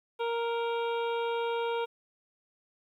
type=harmonic tone; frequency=466.2 Hz; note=A#4; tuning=in tune; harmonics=1 / 2 / 3 / 5 / 6 / 7 / 8; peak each=-30 / -34 / -41 / -44 / -47 / -47 / -49 dBFS; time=0.19-1.86 s; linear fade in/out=20 ms; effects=11-bit